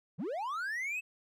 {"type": "linear sweep", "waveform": "triangle", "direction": "up", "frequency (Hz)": [122.9, 2644], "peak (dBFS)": -32, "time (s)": [0.18, 1.01], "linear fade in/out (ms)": 20, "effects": []}